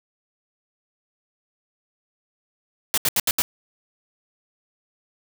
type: noise bursts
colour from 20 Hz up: white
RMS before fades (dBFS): -20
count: 5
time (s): 2.94-3.42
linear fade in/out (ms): 0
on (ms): 36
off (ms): 75
effects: none